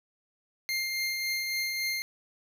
25% pulse tone with tremolo, 2110 Hz, C7, 14 cents sharp, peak -24 dBFS, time 0.69-2.02 s, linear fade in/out 0 ms, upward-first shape triangle, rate 3.6 Hz, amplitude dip 35%, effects none

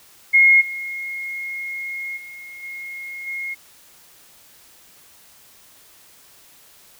sine tone with level steps, 2152 Hz, C7, 48 cents sharp, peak -9 / -26 / -35 / -30 / -25 dBFS, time 0.33-3.55 s, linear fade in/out 20 ms, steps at 0.6 / 2.16 / 2.62 / 3.26 s, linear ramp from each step 20 ms, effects white hiss -50 dBFS RMS until 6.99 s

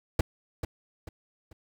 brown noise with echo, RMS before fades -21 dBFS, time 0.19-0.21 s, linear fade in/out 5 ms, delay 440 ms, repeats 3, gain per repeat -9 dB, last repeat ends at 1.53 s, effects none

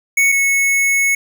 square tone pair in turn, 2217 / 2200 Hz, C#7 / C#7, 0 / -14 cents, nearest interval unison, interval 14 cents, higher first, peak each -11 / -13 dBFS, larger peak first, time 0.17-0.32 / 0.32-1.15 s, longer second, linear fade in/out 5 ms, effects none

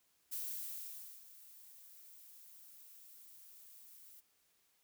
violet noise with ADSR envelope, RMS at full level -41 dBFS, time 0.31-4.21 s, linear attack 19 ms, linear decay 890 ms, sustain -17 dB, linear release 18 ms, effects white hiss -75 dBFS RMS until 4.83 s

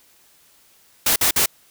white noise bursts, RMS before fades -17 dBFS, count 3, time 1.06-1.46 s, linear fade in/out 5 ms, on 100 ms, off 50 ms, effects white hiss -55 dBFS RMS until 1.7 s

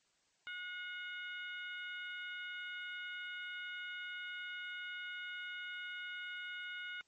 harmonic tone with a mistuned harmonic, 726 Hz, F#5, 33 cents flat, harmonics 2 / 3 / 4 / 5, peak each -44 / -48 / -50 / -55 dBFS, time 0.47-7.01 s, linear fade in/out 0 ms, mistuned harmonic 3, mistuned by -17 cents, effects white hiss -75 dBFS RMS until 7.07 s + MP3 32 kbps

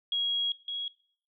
sine tone pair in turn, 3300 / 3316 Hz, G#7 / G#7, -12 / -3 cents, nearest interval unison, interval 9 cents, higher second, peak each -26 / -32 dBFS, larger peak first, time 0.12-0.52 / 0.68-0.88 s, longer first, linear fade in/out 2 ms, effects noise-tail reverb RT60 0.6 s tail -21 dB re dry

